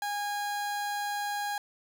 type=tone; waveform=30% pulse; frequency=820 Hz; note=G#5; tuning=22 cents flat; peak=-28 dBFS; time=0.02-1.58 s; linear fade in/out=2 ms; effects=none